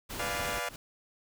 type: noise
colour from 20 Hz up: pink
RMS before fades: -39 dBFS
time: 0.09-0.6 s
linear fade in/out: 20 ms
type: chord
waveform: 15% pulse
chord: B diminished seventh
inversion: none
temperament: equal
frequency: 493.9 / 587.3 / 698.5 / 830.6 Hz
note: B4 / D5 / F5 / Ab5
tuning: 0 / 0 / 0 / 0 cents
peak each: -32 / -31 / -30 / -35 dBFS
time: 0.19-0.69 s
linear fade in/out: 5 ms
type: noise with exponential growth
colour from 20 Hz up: pink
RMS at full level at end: -42 dBFS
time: 0.53-0.76 s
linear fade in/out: 2 ms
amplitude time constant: 48 ms
effects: none